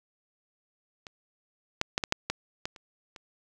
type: clicks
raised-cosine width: 0.2 ms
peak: -25 / -8 / -9 / -11 / -6 / -11 / -15 / -30 / -27 dBFS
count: 9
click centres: 1.068 / 1.814 / 1.979 / 2.038 / 2.124 / 2.3 / 2.655 / 2.762 / 3.162 s
effects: none